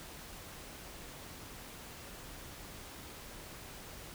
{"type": "silence", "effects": ["pink hiss -49 dBFS RMS until 4.14 s"]}